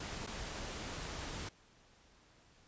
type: noise with dropouts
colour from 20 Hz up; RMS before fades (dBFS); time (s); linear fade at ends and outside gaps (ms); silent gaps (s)
pink; -43; 0-1.49; 5; 0.266-0.272
effects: pink hiss -65 dBFS RMS until 2.67 s + resampled to 16000 Hz